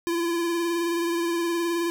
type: tone with vibrato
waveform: square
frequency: 340 Hz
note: F4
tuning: 46 cents flat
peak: -24 dBFS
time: 0.07-1.9 s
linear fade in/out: 0 ms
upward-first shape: sine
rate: 19 Hz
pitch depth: 29 cents each way
effects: none